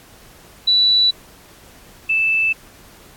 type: tone pair in turn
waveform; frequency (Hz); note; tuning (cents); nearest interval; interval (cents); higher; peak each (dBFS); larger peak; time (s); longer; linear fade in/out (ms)
sine; 3951 / 2637; B7 / E7; 0 / 0; perfect fifth; 700; first; -11 / -14; first; 0.67-1.11 / 2.09-2.53; neither; 10
effects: pink hiss -46 dBFS RMS until 3.16 s + AAC 64 kbps